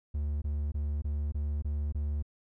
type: tone bursts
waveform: triangle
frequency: 73.42 Hz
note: D2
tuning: in tune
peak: -27 dBFS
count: 7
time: 0.14-2.226 s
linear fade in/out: 10 ms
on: 280 ms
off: 21 ms
effects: none